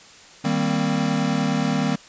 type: chord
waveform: square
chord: C minor seventh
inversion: first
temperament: equal with one note detuned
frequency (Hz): 155.56 / 196 / 233.1 / 262.7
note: Eb3 / G3 / Bb3 / C4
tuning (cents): 0 / 0 / 0 / +7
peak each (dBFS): -26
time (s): 0.44-1.96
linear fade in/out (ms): 10
effects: white hiss -46 dBFS RMS until 2.08 s + resampled to 16000 Hz